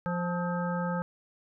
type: harmonic tone with a mistuned harmonic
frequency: 175 Hz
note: F3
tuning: 4 cents sharp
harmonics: 1 / 3 / 5 / 7 / 9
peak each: -30 / -35 / -37 / -38 / -40 dBFS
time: 0.06-1.02 s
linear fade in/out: 0 ms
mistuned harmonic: 7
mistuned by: +70 cents
effects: none